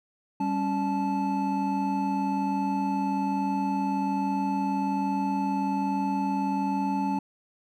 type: tone cluster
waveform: triangle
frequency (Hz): 196.2 / 277.4 / 871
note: G3 / C#4 / A5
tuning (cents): +2 / +1 / -18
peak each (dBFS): -27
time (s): 0.4-7.19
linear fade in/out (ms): 5
effects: none